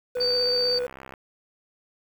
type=tone with vibrato; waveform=triangle; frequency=493.9 Hz; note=B4; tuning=in tune; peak=-23 dBFS; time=0.15-0.87 s; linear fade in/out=10 ms; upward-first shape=triangle; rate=16 Hz; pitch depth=25 cents each way
type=click train; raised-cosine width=0.5 ms; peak=-25 dBFS; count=65; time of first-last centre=0.17-1.138 s; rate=66.1 Hz
type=tone; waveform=sine; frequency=4600 Hz; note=D8; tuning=37 cents flat; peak=-22 dBFS; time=0.2-0.79 s; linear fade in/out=10 ms
effects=8-bit